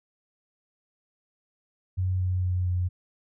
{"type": "tone with pitch steps", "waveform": "sine", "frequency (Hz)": [92.5, 91.6, 90.7, 89.81], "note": ["F#2", "F#2", "F#2", "F2"], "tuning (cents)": [0, -17, -34, 49], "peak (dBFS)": -23, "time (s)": [1.97, 2.89], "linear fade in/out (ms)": 20, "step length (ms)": 230, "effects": []}